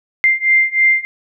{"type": "beating tone pair", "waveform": "sine", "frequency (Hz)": [2093, 2096.2], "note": ["C7", "C7"], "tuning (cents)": [0, 3], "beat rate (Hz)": 3.2, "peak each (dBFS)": [-14, -13], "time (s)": [0.24, 1.05], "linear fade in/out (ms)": 0, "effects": []}